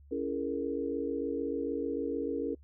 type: chord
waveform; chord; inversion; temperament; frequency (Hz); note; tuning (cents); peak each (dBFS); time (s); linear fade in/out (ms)
sine; A# half-diminished seventh; first; just; 279.7 / 335.6 / 419.5 / 466.2; C#4 / E4 / G#4 / A#4; +16 / +31 / +17 / 0; -35 / -38 / -37 / -35; 0.11-2.55; 10
effects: noise-tail reverb RT60 0.1 s tail -26 dB re dry + added 71 Hz sine -53 dBFS peak until 2.63 s